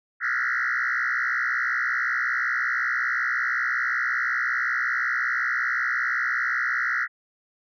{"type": "tone with frequency modulation", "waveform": "sine", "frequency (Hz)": 1661.2, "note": "G#6", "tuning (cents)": 0, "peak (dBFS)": -21, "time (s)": [0.2, 7.08], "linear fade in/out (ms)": 50, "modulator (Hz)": 62.7, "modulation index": 5.1, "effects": ["tanh soft clip ceiling -18 dBFS"]}